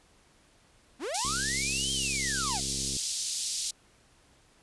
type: linear two-way sweep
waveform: 45% pulse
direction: up then down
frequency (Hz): 210 to 3223 to 633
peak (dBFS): -32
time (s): 0.99-2.61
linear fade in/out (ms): 50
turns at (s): 1.92
type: band-pass noise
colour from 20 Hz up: pink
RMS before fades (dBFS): -33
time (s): 1.14-3.71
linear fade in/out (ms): 5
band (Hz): 4200 to 9600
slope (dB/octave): 24
type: click train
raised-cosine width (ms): 3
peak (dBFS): -28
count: 117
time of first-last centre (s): 1.25-2.966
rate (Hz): 67.6
effects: pink hiss -62 dBFS RMS until 4.62 s + resampled to 24000 Hz